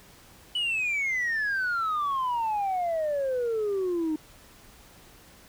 sine exponential sweep, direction down, 2984 to 303.8 Hz, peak -23 dBFS, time 0.55-4.16 s, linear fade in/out 5 ms, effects tanh soft clip ceiling -23 dBFS + pink hiss -53 dBFS RMS until 5.48 s

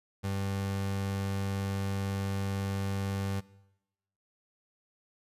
30% pulse tone, 98 Hz, G2, in tune, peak -28 dBFS, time 0.23-3.41 s, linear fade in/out 20 ms, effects noise-tail reverb RT60 0.9 s tail -20 dB re dry + resampled to 32000 Hz

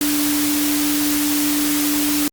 sine tone in noise, 293.7 Hz, D4, in tune, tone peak -18 dBFS, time 0.01-2.28 s, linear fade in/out 2 ms, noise white, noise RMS -22 dBFS, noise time 0.01-2.28 s, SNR +1 dB, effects Opus 48 kbps

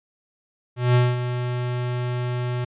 square tone with ADSR envelope, 123.3 Hz, B2, 2 cents flat, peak -14 dBFS, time 0.76-2.65 s, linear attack 190 ms, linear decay 210 ms, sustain -10 dB, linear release 11 ms, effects resampled to 8000 Hz

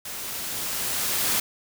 white noise with level ramp, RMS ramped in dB -35 to -23 dBFS, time 0.05-1.4 s, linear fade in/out 5 ms, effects none

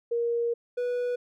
sine / triangle tone pair in turn, 470 / 489.9 Hz, A#4 / B4, +14 / -14 cents, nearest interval minor second, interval 72 cents, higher second, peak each -24 dBFS, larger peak neither, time 0.11-0.54 / 0.77-1.16 s, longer first, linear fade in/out 10 ms, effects none

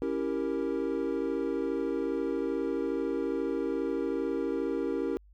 triangle chord, C# diminished seventh, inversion none, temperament equal, 277.2 / 329.6 / 392 / 466.2 Hz, C#4 / E4 / G4 / Bb4, 0 / 0 / 0 / 0 cents, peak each -32 dBFS, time 0.02-5.17 s, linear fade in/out 0 ms, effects added 50 Hz sine -54 dBFS peak until 5.33 s

